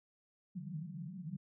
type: band-pass noise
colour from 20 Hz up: pink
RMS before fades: -44 dBFS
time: 0.55-1.37 s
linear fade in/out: 10 ms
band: 150 to 190 Hz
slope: 96 dB/octave
effects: none